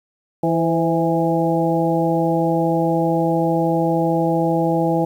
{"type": "harmonic tone with a mistuned harmonic", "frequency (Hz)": 164.81, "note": "E3", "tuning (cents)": 0, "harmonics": [1, 2, 3, 4, 5], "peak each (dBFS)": [-21, -20, -22, -24, -23], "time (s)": [0.43, 5.05], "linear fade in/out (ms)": 5, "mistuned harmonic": 3, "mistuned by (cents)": 45, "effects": ["8-bit"]}